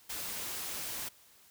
white noise, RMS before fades -39 dBFS, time 0.09-1.09 s, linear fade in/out 10 ms, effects white hiss -61 dBFS RMS until 1.5 s

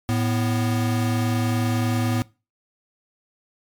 square tone pair together, 110 / 246.7 Hz, A2 / B3, 0 / -2 cents, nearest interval octave + major second, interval 1398 cents, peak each -22 / -25 dBFS, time 0.09-2.22 s, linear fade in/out 0 ms, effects noise-tail reverb RT60 0.3 s tail -22 dB re dry + MP3 96 kbps

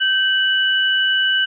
sine tone pair together, 1551.8 / 2960 Hz, G6 / F#7, -18 / 0 cents, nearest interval major seventh, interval 1118 cents, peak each -17 dBFS, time 0-1.46 s, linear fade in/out 20 ms, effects none

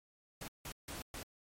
pink noise bursts at uneven times, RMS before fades -45 dBFS, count 4, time 0.41-0.48 / 0.65-0.72 / 0.88-1.02 / 1.14-1.23 s, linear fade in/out 2 ms, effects MP3 64 kbps

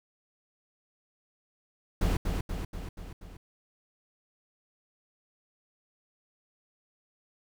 brown noise with echo, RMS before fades -26 dBFS, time 2.01-2.17 s, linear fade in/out 5 ms, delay 240 ms, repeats 5, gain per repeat -4 dB, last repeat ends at 3.37 s, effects none

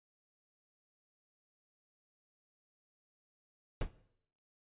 brown noise with exponential decay, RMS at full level -26 dBFS, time 3.81-3.91 s, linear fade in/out 2 ms, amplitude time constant 21 ms, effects noise-tail reverb RT60 0.7 s tail -17 dB re dry + resampled to 8000 Hz

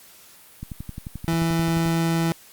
click train, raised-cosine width 5 ms, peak -20 dBFS, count 15, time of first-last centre 0.63-1.858 s, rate 11.4 Hz
30% pulse tone, 165.5 Hz, E3, 7 cents sharp, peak -17 dBFS, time 1.28-2.32 s, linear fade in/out 0 ms
effects white hiss -49 dBFS RMS until 2.52 s + Opus 48 kbps

